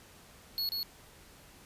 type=tone with echo; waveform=square; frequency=4350 Hz; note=C#8; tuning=33 cents flat; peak=-31 dBFS; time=0.58-0.69 s; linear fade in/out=0 ms; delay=140 ms; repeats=1; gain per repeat=-2 dB; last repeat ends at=0.83 s; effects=pink hiss -56 dBFS RMS until 1.65 s + resampled to 32000 Hz